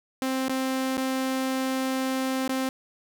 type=tone with dropouts; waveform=sawtooth; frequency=262.6 Hz; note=C4; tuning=6 cents sharp; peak=-21 dBFS; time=0.22-2.69 s; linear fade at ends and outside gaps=1 ms; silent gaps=0.484-0.495 / 0.97-0.977 / 2.478-2.492 s; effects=none